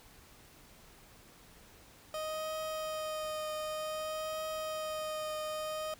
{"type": "tone with vibrato", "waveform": "30% pulse", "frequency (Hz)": 622.3, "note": "D#5", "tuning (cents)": 0, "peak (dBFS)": -33, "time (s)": [2.14, 5.94], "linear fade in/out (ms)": 2, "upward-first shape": "triangle", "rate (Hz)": 0.54, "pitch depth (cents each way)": 18, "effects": ["pink hiss -58 dBFS RMS until 5.99 s"]}